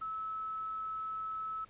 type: tone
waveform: sine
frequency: 1301 Hz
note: E6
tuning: 23 cents flat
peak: -36 dBFS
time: 0.01-1.65 s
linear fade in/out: 10 ms
effects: pink hiss -62 dBFS RMS until 1.69 s + resampled to 8000 Hz